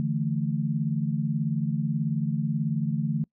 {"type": "chord", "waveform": "sine", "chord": "D suspended second", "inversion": "none", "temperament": "just", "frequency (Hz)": [146.83, 165.19, 220.2], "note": ["D3", "E3", "A3"], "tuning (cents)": [0, 4, 2], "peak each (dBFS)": [-27, -29, -29], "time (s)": [0, 3.24], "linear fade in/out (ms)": 0, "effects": ["noise-tail reverb RT60 0.1 s tail -26 dB re dry"]}